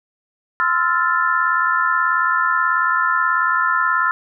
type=chord; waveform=sine; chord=F major seventh; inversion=second; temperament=equal with one note detuned; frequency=1036.3 / 1318.5 / 1396.9 / 1760 Hz; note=C6 / E6 / F6 / A6; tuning=-17 / 0 / 0 / 0 cents; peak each=-21 / -20 / -19 / -22 dBFS; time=0.6-4.11 s; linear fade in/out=0 ms; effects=none